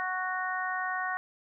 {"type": "harmonic tone", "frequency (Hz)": 370.2, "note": "F#4", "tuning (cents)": 1, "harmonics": [2, 3, 4, 5], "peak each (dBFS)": [-35, -35, -35, -35], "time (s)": [0, 1.17], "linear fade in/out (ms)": 0, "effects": []}